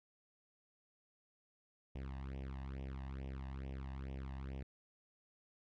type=tone with flanger; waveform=sawtooth; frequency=66.8 Hz; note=C2; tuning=36 cents sharp; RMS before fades=-45 dBFS; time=1.95-4.63 s; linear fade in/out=5 ms; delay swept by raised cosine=0.34 to 1.11 ms; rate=2.3 Hz; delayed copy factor=+1; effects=low-pass 3000 Hz 12 dB/octave